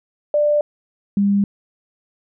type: tone pair in turn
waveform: sine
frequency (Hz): 592 / 200.7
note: D5 / G3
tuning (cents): +14 / +41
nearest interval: octave + perfect fifth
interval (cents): 1873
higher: first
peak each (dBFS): -13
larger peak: neither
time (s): 0.34-0.61 / 1.17-1.44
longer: neither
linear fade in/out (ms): 2
effects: none